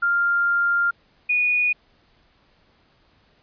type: tone pair in turn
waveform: sine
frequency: 1396.9 / 2462 Hz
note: F6 / D#7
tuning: 0 / -19 cents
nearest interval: minor seventh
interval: 981 cents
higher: second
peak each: -17 dBFS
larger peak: neither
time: 0.02-0.91 / 1.29-1.73 s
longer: first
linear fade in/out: 10 ms
effects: pink hiss -60 dBFS RMS until 3.42 s + resampled to 11025 Hz